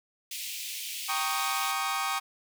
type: high-pass noise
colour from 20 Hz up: pink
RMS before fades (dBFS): -37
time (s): 0.31-1.72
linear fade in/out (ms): 5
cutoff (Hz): 2300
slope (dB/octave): 48
type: chord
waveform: sawtooth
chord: Eb dominant seventh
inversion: first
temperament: equal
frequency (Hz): 784 / 932.3 / 1108.7 / 1244.5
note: G5 / Bb5 / Db6 / Eb6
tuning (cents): 0 / 0 / 0 / 0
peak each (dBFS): -30 / -34 / -29 / -29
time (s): 1.08-2.2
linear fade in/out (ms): 20
effects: none